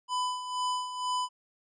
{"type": "tone with tremolo", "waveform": "square", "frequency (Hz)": 1000, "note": "B5", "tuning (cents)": 21, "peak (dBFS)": -28, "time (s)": [0.08, 1.29], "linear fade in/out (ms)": 50, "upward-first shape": "sine", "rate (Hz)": 2.1, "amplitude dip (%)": 65, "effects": ["resampled to 22050 Hz"]}